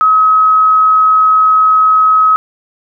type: tone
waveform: sine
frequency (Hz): 1276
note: D#6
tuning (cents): +43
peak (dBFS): -5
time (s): 0.01-2.36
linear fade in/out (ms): 0
effects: none